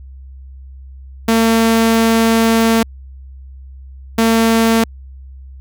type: tone bursts at uneven times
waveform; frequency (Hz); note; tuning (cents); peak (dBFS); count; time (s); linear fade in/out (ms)
sawtooth; 226.5; A#3; -50; -6; 2; 1.28-2.83 / 4.18-4.84; 5
effects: added 66 Hz sine -32 dBFS peak until 5.6 s